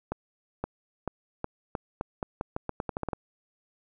accelerating click train, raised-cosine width 1 ms, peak -16 dBFS, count 16, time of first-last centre 0.12-3.132 s, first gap 520 ms, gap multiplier 0.84, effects none

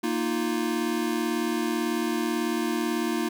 square chord, Bb suspended fourth, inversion none, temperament equal, 233.1 / 311.1 / 349.2 Hz, Bb3 / Eb4 / F4, 0 / 0 / 0 cents, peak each -30 dBFS, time 0.03-3.29 s, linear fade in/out 10 ms, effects none

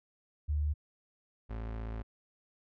sine / 35% pulse tone pair in turn, 74.4 / 55.63 Hz, D2 / A1, +23 / +20 cents, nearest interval perfect fourth, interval 503 cents, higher first, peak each -28 / -35 dBFS, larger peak first, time 0.48-0.74 / 1.49-2.03 s, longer second, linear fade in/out 20 ms, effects low-pass 2000 Hz 12 dB/octave

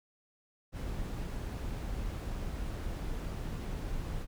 brown noise, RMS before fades -37 dBFS, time 0.72-4.27 s, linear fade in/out 50 ms, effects none

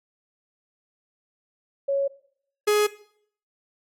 sine / 45% pulse tone pair in turn, 554.4 / 418.8 Hz, C#5 / G#4, 0 / +15 cents, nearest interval perfect fourth, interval 485 cents, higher first, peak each -20 / -17 dBFS, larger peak second, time 1.88-2.08 / 2.67-2.87 s, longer neither, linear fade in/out 10 ms, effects noise-tail reverb RT60 0.6 s tail -18 dB re dry + MP3 64 kbps

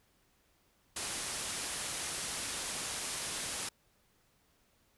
white low-pass noise, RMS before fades -39 dBFS, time 0.96-3.69 s, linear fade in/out 5 ms, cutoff 11000 Hz, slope 96 dB/octave, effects pink hiss -71 dBFS RMS until 4.97 s

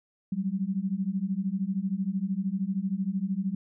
sine beating tone pair, 185.1 / 198.1 Hz, F#3 / G3, +1 / +18 cents, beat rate 13 Hz, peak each -30 / -29 dBFS, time 0.32-3.55 s, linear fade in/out 5 ms, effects none

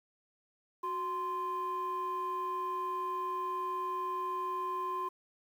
sine tone pair together, 369.2 / 1040.6 Hz, F#4 / C6, -4 / -10 cents, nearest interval octave + tritone, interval 1794 cents, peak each -39 / -32 dBFS, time 0.83-5.09 s, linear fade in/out 10 ms, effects tanh soft clip ceiling -29 dBFS + 10-bit

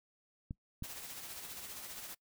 clicks, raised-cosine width 5 ms, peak -28 dBFS, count 2, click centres 0.509 / 0.824 s
white noise with tremolo, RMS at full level -45 dBFS, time 0.83-2.15 s, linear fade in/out 10 ms, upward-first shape sine, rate 15 Hz, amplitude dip 40%
effects noise-tail reverb RT60 0.1 s tail -23 dB re dry

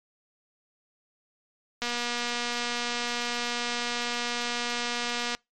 click train, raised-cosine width 0.2 ms, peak -13 dBFS, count 848, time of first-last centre 1.82-5.349 s, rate 240 Hz, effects noise-tail reverb RT60 0.2 s tail -26 dB re dry + MP3 64 kbps

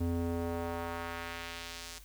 square tone with band-pass filter sweep, 84.6 Hz, E2, 45 cents sharp, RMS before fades -37 dBFS, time 0-1.99 s, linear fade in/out 10 ms, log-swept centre 210 to 6800 Hz, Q 0.89, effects added 50 Hz sine -52 dBFS peak until 2.04 s + white hiss -58 dBFS RMS until 2.04 s

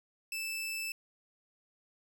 sawtooth tone, 2637 Hz, E7, in tune, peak -32 dBFS, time 0.32-0.92 s, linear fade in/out 2 ms, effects none

